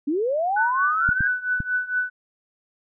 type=linear sweep; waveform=sine; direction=up; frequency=268.4 to 1643 Hz; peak=-20 dBFS; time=0.07-1.28 s; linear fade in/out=10 ms
type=tone with tremolo; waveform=sine; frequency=1493 Hz; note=F#6; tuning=15 cents sharp; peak=-18 dBFS; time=0.56-2.1 s; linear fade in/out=10 ms; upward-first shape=triangle; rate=4.4 Hz; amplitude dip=90%
type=clicks; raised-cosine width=5 ms; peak=-15 dBFS; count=3; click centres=1.09 / 1.207 / 1.604 s
effects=none